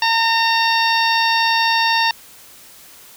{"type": "harmonic tone with a mistuned harmonic", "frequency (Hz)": 912, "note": "A#5", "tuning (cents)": -38, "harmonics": [1, 2, 3, 4, 5, 6], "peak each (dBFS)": [-17, -20, -22, -23, -24, -25], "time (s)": [0.02, 2.11], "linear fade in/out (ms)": 2, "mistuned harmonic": 4, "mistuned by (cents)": 18, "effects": ["white hiss -43 dBFS RMS until 3.16 s"]}